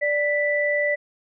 sine tone pair together, 587.3 / 1977.6 Hz, D5 / B6, 0 / +2 cents, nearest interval octave + major sixth, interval 2102 cents, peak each -22 dBFS, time 0.01-0.96 s, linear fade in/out 20 ms, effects none

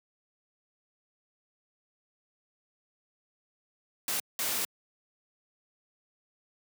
white noise bursts at uneven times, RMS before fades -31 dBFS, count 2, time 4.08-4.2 / 4.39-4.65 s, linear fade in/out 2 ms, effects high-pass 150 Hz 12 dB/octave

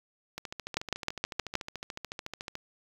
two click trains, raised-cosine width 0.2 ms, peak -11 / -20 dBFS, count 6 / 31, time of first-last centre 0.77-1.554 / 0.38-2.554 s, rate 6.38 / 13.8 Hz, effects 7-bit

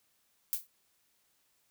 violet noise with exponential decay, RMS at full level -28 dBFS, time 0.53-0.67 s, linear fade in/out 0 ms, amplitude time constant 30 ms, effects white hiss -73 dBFS RMS until 1.7 s

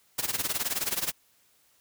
white noise with tremolo, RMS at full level -27 dBFS, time 0.18-1.12 s, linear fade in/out 10 ms, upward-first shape sine, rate 19 Hz, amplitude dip 85%, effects white hiss -65 dBFS RMS until 1.8 s

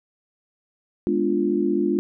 sine chord, G# diminished seventh, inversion none, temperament equal, 207.7 / 246.9 / 293.7 / 349.2 Hz, G#3 / B3 / D4 / F4, 0 / 0 / 0 / 0 cents, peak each -25 / -28 / -24 / -22 dBFS, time 1.07-1.99 s, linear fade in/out 0 ms, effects none

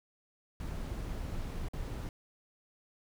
brown noise with dropouts, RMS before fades -38 dBFS, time 0.6-2.09 s, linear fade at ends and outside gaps 1 ms, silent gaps 1.685-1.734 s, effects none

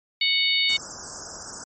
harmonic tone, 740 Hz, F#5, in tune, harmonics 3 / 4 / 5 / 6, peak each -24 / -26 / -23 / -26 dBFS, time 0.21-0.77 s, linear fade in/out 5 ms
white band-stop noise, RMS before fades -33 dBFS, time 0.69-1.64 s, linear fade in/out 5 ms, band 1600 to 4900 Hz, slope 96 dB/octave
effects MP3 32 kbps

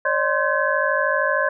sine tone cluster, 553 / 606 / 1045 / 1537 / 1694 Hz, C#5 / D#5 / C6 / G6 / G#6, -4 / -46 / -2 / -35 / +34 cents, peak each -24 dBFS, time 0.05-1.49 s, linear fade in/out 5 ms, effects none

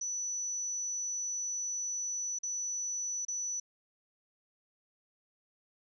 sine tone with dropouts, 5950 Hz, F#8, 9 cents sharp, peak -33 dBFS, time 0.01-3.6 s, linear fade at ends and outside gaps 5 ms, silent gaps 2.388-2.432 / 3.251-3.282 s, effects none

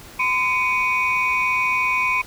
sine tone cluster, 1022 / 2245 / 2482 Hz, C6 / C#7 / D#7, -41 / +21 / -5 cents, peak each -21 dBFS, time 0.19-2.22 s, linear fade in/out 10 ms, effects tanh soft clip ceiling -11 dBFS + pink hiss -42 dBFS RMS until 2.26 s

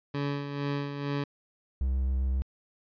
20% pulse tone with tremolo, 142.4 Hz, C#3, 47 cents sharp, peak -23 dBFS, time 0.14-1.24 s, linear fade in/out 5 ms, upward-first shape sine, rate 2.2 Hz, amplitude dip 55%
triangle tone with vibrato, 65.41 Hz, C2, in tune, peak -23 dBFS, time 1.81-2.42 s, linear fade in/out 0 ms, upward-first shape square, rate 7.6 Hz, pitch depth 12 cents each way
effects resampled to 11025 Hz

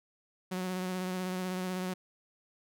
sawtooth tone with vibrato, 184.1 Hz, F#3, 8 cents flat, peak -29 dBFS, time 0.51-1.94 s, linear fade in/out 10 ms, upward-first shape sine, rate 16 Hz, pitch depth 23 cents each way, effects none

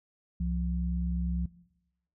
sine tone pair together, 65.4 / 174.61 Hz, C2 / F3, 0 / 0 cents, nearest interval octave + perfect fourth, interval 1700 cents, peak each -30 / -31 dBFS, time 0.4-1.46 s, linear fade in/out 5 ms, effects noise-tail reverb RT60 0.9 s tail -20 dB re dry

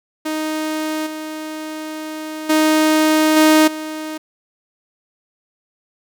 sawtooth tone with level steps, 311.1 Hz, D#4, in tune, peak -16 / -22 / -8 / -5 / -21 dBFS, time 0.25-4.18 s, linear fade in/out 10 ms, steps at 1.06 / 2.49 / 3.36 / 3.67 s, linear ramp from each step 10 ms, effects none

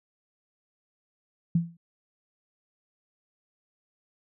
sine tone with exponential decay, 168.8 Hz, E3, 41 cents sharp, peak -17 dBFS, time 1.55-1.77 s, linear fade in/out 5 ms, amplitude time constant 46 ms, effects none

